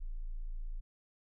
sine tone, 27.96 Hz, A0, 29 cents sharp, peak -36 dBFS, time 0-0.81 s, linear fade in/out 20 ms, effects none

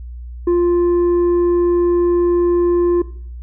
sine tone with tanh clipping, 349.2 Hz, F4, in tune, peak -12 dBFS, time 0.47-3.02 s, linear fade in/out 5 ms, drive 4 dB, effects noise-tail reverb RT60 0.6 s tail -18 dB re dry + added 60 Hz sine -28 dBFS peak until 3.42 s

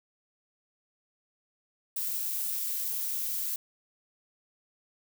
violet noise with amplitude modulation, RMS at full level -30 dBFS, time 1.96-3.56 s, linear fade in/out 5 ms, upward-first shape sine, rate 238 Hz, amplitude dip 50%, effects none

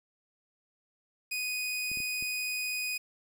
sawtooth tone, 2489 Hz, D#7, in tune, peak -28 dBFS, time 1.31-2.98 s, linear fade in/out 10 ms
clicks, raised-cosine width 3 ms, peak -34 dBFS, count 4, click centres 1.916 / 1.973 / 2.003 / 2.225 s
effects 10-bit

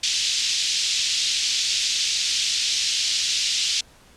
pink band-pass noise, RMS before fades -23 dBFS, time 0.03-3.81 s, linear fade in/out 5 ms, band 3100 to 6600 Hz, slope 24 dB/octave, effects pink hiss -52 dBFS RMS until 4.16 s + low-pass 10000 Hz 12 dB/octave

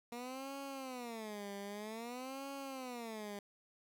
15% pulse tone with vibrato, 235 Hz, A#3, 14 cents sharp, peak -37 dBFS, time 0.12-3.39 s, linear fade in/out 2 ms, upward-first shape sine, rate 0.52 Hz, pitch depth 280 cents each way, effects none

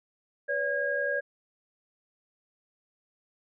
sine tone cluster, 499 / 570 / 1632 Hz, B4 / C#5 / G#6, +18 / +48 / -31 cents, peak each -35 / -30 / -29 dBFS, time 0.48-1.21 s, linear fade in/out 20 ms, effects none

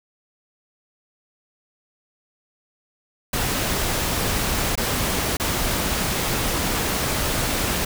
pink noise with dropouts, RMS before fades -23 dBFS, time 3.33-7.85 s, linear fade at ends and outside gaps 5 ms, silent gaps 4.755-4.775 / 5.37-5.398 s, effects none

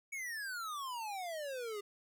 square exponential sweep, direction down, 2264 to 399 Hz, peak -40 dBFS, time 0.12-1.81 s, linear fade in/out 10 ms, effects none

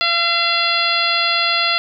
harmonic tone with a mistuned harmonic, 682 Hz, F5, 41 cents flat, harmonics 1 / 2 / 3 / 4 / 5 / 6 / 7, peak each -26 / -21 / -23 / -21 / -22 / -21 / -25 dBFS, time 0.01-1.78 s, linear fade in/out 0 ms, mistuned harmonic 6, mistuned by +30 cents, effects none

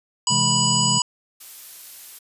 harmonic tone, 984 Hz, B5, 7 cents flat, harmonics 1 / 3 / 5 / 7 / 8, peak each -24 / -24 / -24 / -24 / -24 dBFS, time 0.27-1.02 s, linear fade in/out 2 ms
triangle chord, C augmented, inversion none, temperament equal with one note detuned, 130.81 / 164.81 / 209.6 Hz, C3 / E3 / G#3, 0 / 0 / +16 cents, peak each -24 / -26 / -25 dBFS, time 0.3-0.99 s, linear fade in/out 10 ms
blue noise, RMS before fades -39 dBFS, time 1.4-2.19 s, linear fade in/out 10 ms
effects resampled to 32000 Hz

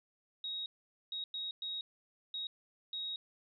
sine tone bursts at uneven times, 3782 Hz, A#7, 24 cents sharp, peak -37 dBFS, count 6, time 0.44-0.66 / 1.12-1.24 / 1.34-1.51 / 1.62-1.81 / 2.34-2.47 / 2.93-3.16 s, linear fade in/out 2 ms, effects none

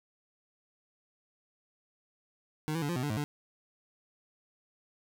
25% pulse tone with pitch steps, 153.8 / 165.7 / 144.6 / 174 / 126 / 146.4 / 107 / 146.8 Hz, D#3 / E3 / D3 / F3 / B2 / D3 / A2 / D3, -20 / +9 / -27 / -6 / +35 / -5 / -48 / 0 cents, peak -27 dBFS, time 2.68-3.24 s, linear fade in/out 0 ms, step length 70 ms, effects none

